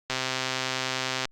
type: click train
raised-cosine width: 0.2 ms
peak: -10 dBFS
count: 151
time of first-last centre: 0.1-1.254 s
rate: 130 Hz
effects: Opus 48 kbps